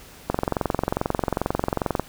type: click train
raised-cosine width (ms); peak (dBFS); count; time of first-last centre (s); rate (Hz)
1; -7; 39; 0.3-1.996; 22.4
effects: pink hiss -46 dBFS RMS until 2.08 s